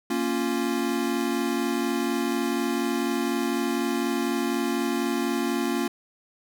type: chord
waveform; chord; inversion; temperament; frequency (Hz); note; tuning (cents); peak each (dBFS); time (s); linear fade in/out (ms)
square; Bb minor; none; equal; 233.1 / 277.2 / 349.2; Bb3 / Db4 / F4; 0 / 0 / 0; -29; 0.1-5.88; 5
effects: none